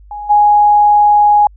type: tone with level steps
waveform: sine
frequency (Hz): 830.6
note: G#5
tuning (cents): 0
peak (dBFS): -22 / -5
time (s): 0.11-1.47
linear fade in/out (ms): 2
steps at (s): 0.29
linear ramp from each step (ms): 20
effects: added 50 Hz sine -37 dBFS peak until 1.56 s

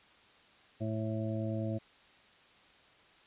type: harmonic tone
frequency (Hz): 109.8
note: A2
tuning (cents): -3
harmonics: 1 / 2 / 3 / 5 / 6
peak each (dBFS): -35 / -38 / -40 / -42 / -43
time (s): 0.8-1.79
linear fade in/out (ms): 20
effects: white hiss -61 dBFS RMS until 3.26 s + resampled to 8000 Hz

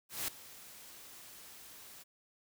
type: noise with ADSR envelope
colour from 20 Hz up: white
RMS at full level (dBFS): -35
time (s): 0.09-2.04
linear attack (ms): 190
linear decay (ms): 4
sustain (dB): -18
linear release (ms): 23
effects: none

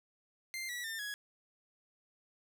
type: tone with pitch steps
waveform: sawtooth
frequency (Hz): 2093 / 1941.6 / 1801.1 / 1670.8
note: C7 / B6 / A6 / G#6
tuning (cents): 0 / -30 / +40 / +10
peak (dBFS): -35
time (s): 0.54-1.14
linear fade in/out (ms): 0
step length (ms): 150
effects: none

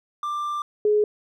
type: tone pair in turn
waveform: triangle / sine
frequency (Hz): 1184 / 420.4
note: D6 / G#4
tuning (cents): +14 / +21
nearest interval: octave + tritone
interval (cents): 1793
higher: first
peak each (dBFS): -23 / -16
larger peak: second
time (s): 0.23-0.62 / 0.85-1.04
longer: first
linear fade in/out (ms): 2
effects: none

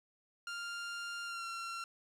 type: tone with pitch glide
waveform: sawtooth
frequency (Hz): 1396.9 to 1365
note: F6 to F6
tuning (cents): 0 to -40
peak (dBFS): -36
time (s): 0.47-1.84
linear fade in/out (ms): 2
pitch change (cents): -40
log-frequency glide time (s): 1.25-1.45
effects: low-pass 8000 Hz 12 dB/octave + 11-bit

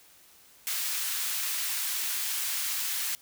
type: high-pass noise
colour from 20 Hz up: white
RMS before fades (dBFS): -31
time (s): 0.67-3.15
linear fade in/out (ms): 0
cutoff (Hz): 1400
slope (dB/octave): 12
effects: white hiss -57 dBFS RMS until 3.21 s

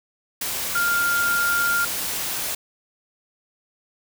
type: tone in noise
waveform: sine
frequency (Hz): 1400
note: F6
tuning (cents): +4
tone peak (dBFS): -19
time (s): 0.75-1.85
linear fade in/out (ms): 5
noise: white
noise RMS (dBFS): -27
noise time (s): 0.41-2.55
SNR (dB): +5
effects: none

